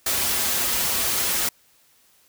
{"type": "noise with comb filter", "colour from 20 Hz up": "white", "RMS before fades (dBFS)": -23, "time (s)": [0.06, 1.49], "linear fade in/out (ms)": 5, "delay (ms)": 6.7, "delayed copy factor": -0.6, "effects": ["white hiss -59 dBFS RMS until 2.28 s"]}